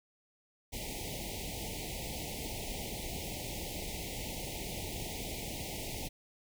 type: band-stop noise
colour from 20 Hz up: pink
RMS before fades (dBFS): -40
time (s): 0.72-6.09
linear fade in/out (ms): 20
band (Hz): 890 to 2000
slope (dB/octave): 96
effects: none